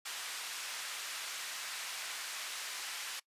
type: band-pass noise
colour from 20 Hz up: pink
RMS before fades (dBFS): -42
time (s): 0.05-3.2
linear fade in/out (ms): 10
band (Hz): 1500 to 10000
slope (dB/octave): 12
effects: noise-tail reverb RT60 0.1 s tail -22 dB re dry + resampled to 32000 Hz